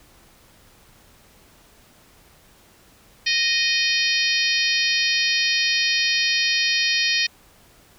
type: harmonic tone with a mistuned harmonic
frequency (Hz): 620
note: D#5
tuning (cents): -6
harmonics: 3 / 4 / 5 / 6 / 7 / 8 / 9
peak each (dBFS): -25 / -23 / -27 / -29 / -25 / -27 / -28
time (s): 3.26-7.27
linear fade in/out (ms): 10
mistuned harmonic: 6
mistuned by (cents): -22
effects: pink hiss -53 dBFS RMS until 7.98 s